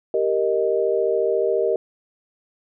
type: chord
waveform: sine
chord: Eb major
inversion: first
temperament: equal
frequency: 392 / 466.2 / 622.3 Hz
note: G4 / Bb4 / Eb5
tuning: 0 / 0 / 0 cents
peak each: -22 / -21 / -23 dBFS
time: 0.14-1.76 s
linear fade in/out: 2 ms
effects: none